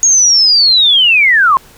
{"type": "linear sweep", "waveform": "sine", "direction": "down", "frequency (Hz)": [6645, 1018], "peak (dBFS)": -5, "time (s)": [0.03, 1.57], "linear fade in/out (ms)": 0, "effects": ["pink hiss -41 dBFS RMS until 1.77 s"]}